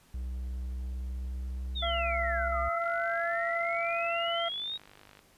triangle tone with pitch glide, 63 to 64.25 Hz, B1 to C2, +35 to -31 cents, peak -31 dBFS, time 0.14-2.69 s, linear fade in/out 5 ms, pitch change +34 cents, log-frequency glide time 0.53-2.07 s
sine exponential two-way sweep, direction down then up, 3817 to 1200 to 3817 Hz, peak -33 dBFS, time 1.75-4.78 s, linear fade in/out 20 ms, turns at 2.59 s
harmonic tone, 678 Hz, E5, 49 cents sharp, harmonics 1 / 2 / 3, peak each -31 / -35 / -38 dBFS, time 1.82-4.49 s, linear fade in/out 10 ms
click train, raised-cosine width 0.3 ms, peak -36 dBFS, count 121, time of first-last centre 2.82-5.192 s, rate 50.6 Hz
effects pink hiss -62 dBFS RMS until 5.37 s + resampled to 32000 Hz

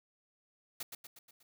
white noise with echo, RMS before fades -40 dBFS, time 0.8-0.83 s, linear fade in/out 5 ms, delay 120 ms, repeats 5, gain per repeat -5 dB, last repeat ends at 1.43 s, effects none

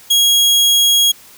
sawtooth tone, 3300 Hz, G#7, 12 cents flat, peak -6 dBFS, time 0.1-1.12 s, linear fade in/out 10 ms, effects white hiss -42 dBFS RMS until 1.37 s

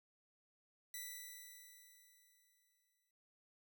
5% pulse tone with exponential decay, 1975.5 Hz, B6, in tune, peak -34 dBFS, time 0.94-3.11 s, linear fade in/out 2 ms, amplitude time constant 470 ms, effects none

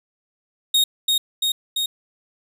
40% pulse tone with echo, 3728 Hz, A#7, 1 cent flat, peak -13 dBFS, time 0.74-0.84 s, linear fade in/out 5 ms, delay 340 ms, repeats 3, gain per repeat -2 dB, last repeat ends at 1.86 s, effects none

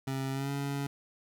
25% pulse tone with pitch glide, 134.3 to 140.25 Hz, C3 to C#3, +46 to +21 cents, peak -28 dBFS, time 0.07-0.87 s, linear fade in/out 5 ms, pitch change +75 cents, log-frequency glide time 0.32-0.51 s, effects none

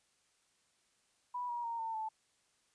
sine tone with pitch steps, 983 / 955 / 927.8 / 901.4 / 875.8 Hz, B5 / A#5 / A#5 / A5 / A5, -8 / +42 / -8 / +42 / -8 cents, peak -36 dBFS, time 1.34-2.09 s, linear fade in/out 10 ms, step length 150 ms, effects white hiss -74 dBFS RMS until 2.74 s + resampled to 22050 Hz

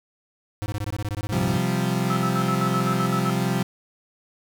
square tone bursts, 103.9 Hz, G#2, 1 cent sharp, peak -26 dBFS, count 16, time 0.62-1.575 s, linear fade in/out 0 ms, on 40 ms, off 21 ms
35% pulse chord, C suspended fourth, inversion none, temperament equal, 130.81 / 174.61 / 196 Hz, C3 / F3 / G3, 0 / 0 / 0 cents, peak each -24 dBFS, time 1.32-3.63 s, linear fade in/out 5 ms
sine tone with tremolo, 1307 Hz, E6, 15 cents flat, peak -24 dBFS, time 2.1-3.3 s, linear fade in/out 2 ms, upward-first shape square, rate 7.8 Hz, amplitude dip 75%
effects none

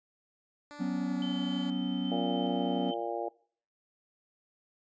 10% pulse tone with pitch glide, 292.4 to 285.4 Hz, D4 to D4, -7 to -49 cents, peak -37 dBFS, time 0.71-1.7 s, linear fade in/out 0 ms, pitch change -42 cents, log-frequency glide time 0.85-1.39 s
triangle chord, F# suspended fourth, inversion none, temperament just, 185 / 246.7 / 277.5 Hz, F#3 / B3 / C#4, 0 / -2 / +2 cents, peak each -32 dBFS, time 0.79-2.92 s, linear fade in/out 20 ms
sine tone with tremolo, 3083 Hz, G7, 29 cents flat, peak -39 dBFS, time 1.22-2.94 s, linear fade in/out 2 ms, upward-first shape square, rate 1.2 Hz, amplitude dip 30%
harmonic tone, 116.2 Hz, A#2, 5 cents flat, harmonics 3 / 4 / 5 / 6 / 7, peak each -38 / -38 / -38 / -38 / -38 dBFS, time 2.11-3.29 s, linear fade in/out 10 ms
effects noise-tail reverb RT60 0.5 s tail -22 dB re dry + resampled to 16000 Hz

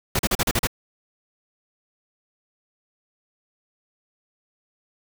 pink noise bursts, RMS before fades -21 dBFS, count 7, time 0.15-0.672 s, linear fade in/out 5 ms, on 42 ms, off 38 ms, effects none

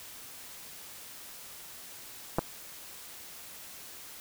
clicks, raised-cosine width 1 ms, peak -12 / -15 dBFS, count 2, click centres 2.385 / 2.391 s, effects white hiss -47 dBFS RMS until 4.2 s

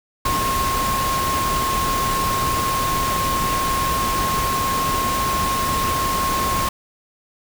sine tone in noise, 1074 Hz, C6, 45 cents sharp, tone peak -20 dBFS, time 0.25-6.69 s, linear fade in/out 5 ms, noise pink, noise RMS -24 dBFS, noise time 0.25-6.69 s, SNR +1 dB, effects none

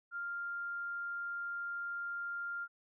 sine tone, 1396.9 Hz, F6, in tune, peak -37 dBFS, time 0.11-2.68 s, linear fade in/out 50 ms, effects none

